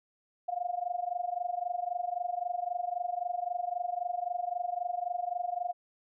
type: tone with amplitude modulation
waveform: sine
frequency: 710 Hz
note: F5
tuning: 28 cents sharp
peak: -27 dBFS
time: 0.48-5.73 s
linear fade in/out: 10 ms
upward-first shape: sine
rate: 23.8 Hz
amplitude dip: 90%
effects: none